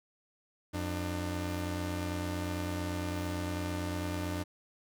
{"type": "tone pair together", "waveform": "sawtooth", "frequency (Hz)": [88.9, 299.8], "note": ["F2", "D4"], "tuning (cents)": [31, 36], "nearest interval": "octave + major sixth", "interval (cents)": 2105, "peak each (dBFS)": [-31, -33], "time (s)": [0.73, 4.44], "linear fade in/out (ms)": 20, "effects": []}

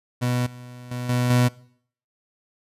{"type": "tone with level steps", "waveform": "30% pulse", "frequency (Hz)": 123.47, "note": "B2", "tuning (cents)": 0, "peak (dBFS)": [-18, -36, -25, -17, -13], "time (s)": [0.21, 1.49], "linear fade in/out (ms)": 20, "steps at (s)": [0.46, 0.91, 1.09, 1.3], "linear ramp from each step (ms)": 5, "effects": ["noise-tail reverb RT60 0.6 s tail -22 dB re dry", "resampled to 32000 Hz"]}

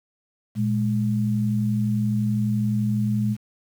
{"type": "tone pair together", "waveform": "sine", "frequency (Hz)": [117.3, 209], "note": ["A#2", "G#3"], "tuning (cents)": [11, 11], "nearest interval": "minor seventh", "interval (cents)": 1000, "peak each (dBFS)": [-23, -22], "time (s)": [0.55, 3.37], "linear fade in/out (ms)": 50, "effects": ["8-bit"]}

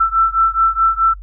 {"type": "beating tone pair", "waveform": "sine", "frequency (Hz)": [1332, 1336.7], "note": ["E6", "E6"], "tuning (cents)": [18, 24], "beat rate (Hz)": 4.7, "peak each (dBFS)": [-14, -15], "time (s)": [0, 1.14], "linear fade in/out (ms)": 10, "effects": ["noise-tail reverb RT60 0.1 s tail -22 dB re dry", "added 47 Hz sine -30 dBFS peak until 1.22 s"]}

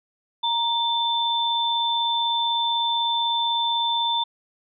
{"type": "tone pair together", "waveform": "sine", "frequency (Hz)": [936, 3540], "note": ["A#5", "A7"], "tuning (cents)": [7, 10], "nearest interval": "octave + major seventh", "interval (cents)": 2303, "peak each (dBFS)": -23, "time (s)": [0.43, 4.24], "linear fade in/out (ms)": 10, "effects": []}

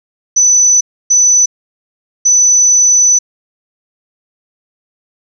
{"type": "tone bursts at uneven times", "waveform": "sine", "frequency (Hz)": 5990, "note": "F#8", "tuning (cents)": 20, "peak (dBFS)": -5, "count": 3, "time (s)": [[0.36, 0.81], [1.1, 1.46], [2.25, 3.19]], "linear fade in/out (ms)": 10, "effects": []}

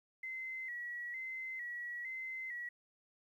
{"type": "tone with vibrato", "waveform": "sine", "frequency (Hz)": 1993, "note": "B6", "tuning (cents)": 15, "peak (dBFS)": -40, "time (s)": [0.23, 2.69], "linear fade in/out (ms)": 5, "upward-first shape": "square", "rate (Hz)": 1.1, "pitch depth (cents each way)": 59, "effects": ["12-bit"]}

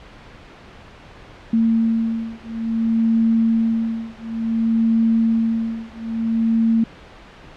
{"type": "beating tone pair", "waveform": "sine", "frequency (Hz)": [226.2, 226.77], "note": ["A3", "A#3"], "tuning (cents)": [48, -48], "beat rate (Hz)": 0.57, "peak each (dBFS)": -19, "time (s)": [1.53, 6.84], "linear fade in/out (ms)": 5, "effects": ["pink hiss -42 dBFS RMS until 7.56 s", "low-pass 3000 Hz 12 dB/octave"]}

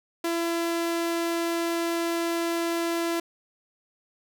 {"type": "tone", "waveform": "sawtooth", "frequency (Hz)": 336.9, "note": "E4", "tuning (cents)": 38, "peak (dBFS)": -21, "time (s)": [0.24, 3.2], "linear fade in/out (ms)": 5, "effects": []}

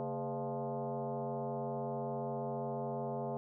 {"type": "tone with frequency modulation", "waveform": "sine", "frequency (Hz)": 138.59, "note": "C#3", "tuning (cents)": 0, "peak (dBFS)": -35, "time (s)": [0, 3.37], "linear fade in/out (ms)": 0, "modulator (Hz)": 183, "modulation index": 3.9, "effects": []}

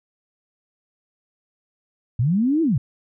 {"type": "linear two-way sweep", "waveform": "sine", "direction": "up then down", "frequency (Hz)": [105.6, 337.6, 105.6], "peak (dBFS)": -16, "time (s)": [2.19, 2.78], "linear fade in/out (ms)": 5, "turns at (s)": 2.62, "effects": []}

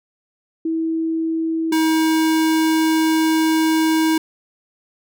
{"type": "tone pair in turn", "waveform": ["sine", "square"], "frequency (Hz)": [324.5, 318.9], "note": ["E4", "D#4"], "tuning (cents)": [-27, 43], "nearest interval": "unison", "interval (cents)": 30, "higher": "first", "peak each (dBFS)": [-18, -15], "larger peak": "second", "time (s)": [[0.65, 1.72], [1.72, 4.18]], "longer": "second", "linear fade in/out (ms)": 5, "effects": []}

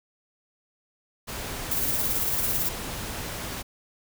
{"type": "noise", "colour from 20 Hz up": "pink", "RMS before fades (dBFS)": -34, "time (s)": [1.27, 3.63], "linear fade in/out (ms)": 20}
{"type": "noise with tremolo", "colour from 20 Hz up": "violet", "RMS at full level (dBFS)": -25, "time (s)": [1.71, 2.69], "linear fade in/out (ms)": 5, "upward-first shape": "sine", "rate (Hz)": 18, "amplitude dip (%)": 40}
{"effects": []}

